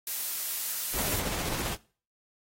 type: noise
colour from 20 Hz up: blue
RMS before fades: -32 dBFS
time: 0.07-1.2 s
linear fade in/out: 2 ms
type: noise with tremolo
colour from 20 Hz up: pink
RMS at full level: -32 dBFS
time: 0.92-1.77 s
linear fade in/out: 50 ms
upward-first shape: square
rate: 15 Hz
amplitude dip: 25%
effects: noise-tail reverb RT60 0.4 s tail -20 dB re dry + AAC 48 kbps